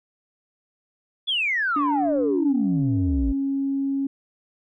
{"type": "exponential sweep", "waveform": "sine", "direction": "down", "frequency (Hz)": [3500, 49.54], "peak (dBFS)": -20, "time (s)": [1.27, 3.33], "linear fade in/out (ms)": 20}
{"type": "tone with pitch glide", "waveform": "sine", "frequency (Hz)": [290, 274.4], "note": ["D4", "C#4"], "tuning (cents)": [-22, -17], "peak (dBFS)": -21, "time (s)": [1.76, 4.07], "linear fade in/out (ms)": 5, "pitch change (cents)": -95, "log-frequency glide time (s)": [2.13, 2.83]}
{"effects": ["tanh soft clip ceiling -13 dBFS"]}